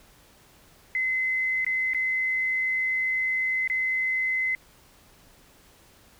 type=tone with dropouts; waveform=sine; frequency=2047 Hz; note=C7; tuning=38 cents flat; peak=-23 dBFS; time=0.95-4.55 s; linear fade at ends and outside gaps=1 ms; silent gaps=1.647-1.665 / 1.935-1.946 / 3.676-3.699 s; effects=pink hiss -56 dBFS RMS until 6.19 s